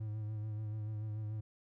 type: tone with vibrato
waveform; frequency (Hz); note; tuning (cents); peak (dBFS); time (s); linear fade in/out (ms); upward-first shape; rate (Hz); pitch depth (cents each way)
triangle; 107.3; A2; -43; -35; 0-1.41; 10; sine; 6.9; 34
effects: none